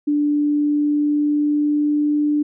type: tone with pitch glide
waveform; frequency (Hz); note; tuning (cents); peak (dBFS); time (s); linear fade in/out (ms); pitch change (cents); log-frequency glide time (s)
sine; 293.7 to 296.3; D4 to D4; 0 to +15; -15; 0.07-2.43; 10; +15; 0.27-2.17
effects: none